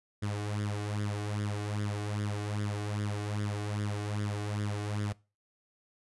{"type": "tone with flanger", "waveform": "sawtooth", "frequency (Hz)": 103.8, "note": "G#2", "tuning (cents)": 0, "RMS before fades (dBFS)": -34, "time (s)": [0.22, 5.13], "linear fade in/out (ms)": 10, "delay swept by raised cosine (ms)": [0.57, 2.77], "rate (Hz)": 2.5, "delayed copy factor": 0.7, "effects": ["noise-tail reverb RT60 0.3 s tail -22 dB re dry", "resampled to 24000 Hz"]}